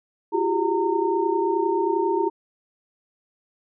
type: tone cluster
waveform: sine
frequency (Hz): 340.3 / 373.1 / 402.8 / 917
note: F4 / F#4 / G4 / A#5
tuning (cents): -45 / +14 / +47 / -29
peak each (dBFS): -25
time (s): 0.32-2.3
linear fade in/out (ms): 20
effects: none

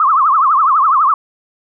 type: tone with vibrato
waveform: sine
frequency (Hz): 1174.7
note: D6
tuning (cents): 0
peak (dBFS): -8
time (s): 0-1.14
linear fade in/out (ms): 2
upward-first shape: triangle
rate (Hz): 12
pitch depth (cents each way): 240
effects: none

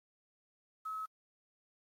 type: tone with quantisation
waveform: sine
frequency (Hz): 1287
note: E6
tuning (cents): -42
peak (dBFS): -37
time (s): 0.85-1.06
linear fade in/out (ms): 10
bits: 10
effects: MP3 64 kbps

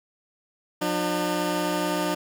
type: tone pair together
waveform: 15% pulse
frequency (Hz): 179.08 / 302.3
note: F3 / D#4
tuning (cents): +44 / -50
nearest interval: major sixth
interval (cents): 906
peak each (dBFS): -22 / -19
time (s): 0.81-2.15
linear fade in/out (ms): 10
effects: none

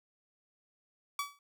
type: tone with exponential decay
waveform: sawtooth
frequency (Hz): 1143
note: D6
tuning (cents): -47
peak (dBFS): -26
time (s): 1.19-1.39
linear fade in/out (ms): 2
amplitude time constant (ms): 43
effects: none

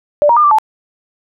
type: tone with pitch steps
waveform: sine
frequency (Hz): 588 / 943 / 1207 / 1172 / 868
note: D5 / A#5 / D6 / D6 / A5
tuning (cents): +2 / +20 / +47 / -4 / -24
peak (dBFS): -6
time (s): 0.22-0.585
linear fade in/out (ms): 0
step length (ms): 73
effects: none

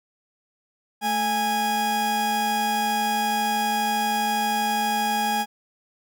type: tone pair together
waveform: 40% pulse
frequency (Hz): 219.5 / 825.6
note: A3 / G#5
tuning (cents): -4 / -10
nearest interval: octave + major seventh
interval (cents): 2294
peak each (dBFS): -29 / -21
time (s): 1.01-5.46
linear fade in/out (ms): 50
effects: none

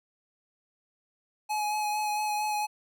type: tone with vibrato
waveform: square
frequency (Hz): 844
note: G#5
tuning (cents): +28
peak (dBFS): -28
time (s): 1.49-2.67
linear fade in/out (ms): 20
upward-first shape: sine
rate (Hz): 4.4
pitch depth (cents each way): 16
effects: none

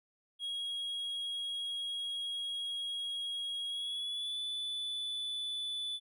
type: tone with pitch glide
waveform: triangle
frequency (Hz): 3297 to 3479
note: G#7 to A7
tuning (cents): -13 to -20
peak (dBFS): -34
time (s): 0.39-6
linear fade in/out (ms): 50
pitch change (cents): +93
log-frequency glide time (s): 3.67-4.38
effects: none

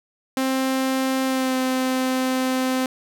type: tone with pitch glide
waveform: sawtooth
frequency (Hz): 263.5 to 258.7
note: C4 to C4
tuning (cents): +12 to -19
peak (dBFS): -16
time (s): 0.37-2.86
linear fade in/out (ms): 2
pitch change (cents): -31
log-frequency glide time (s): 1.25-1.56
effects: none

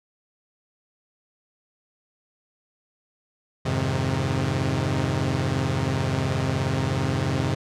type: chord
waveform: sawtooth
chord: F minor seventh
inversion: none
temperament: equal with one note detuned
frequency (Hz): 87.31 / 103.83 / 132.64 / 155.56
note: F2 / Ab2 / C3 / Eb3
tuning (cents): 0 / 0 / +24 / 0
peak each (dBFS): -26 / -25 / -21 / -26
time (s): 3.65-7.55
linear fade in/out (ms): 10
effects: low-pass 7000 Hz 12 dB/octave

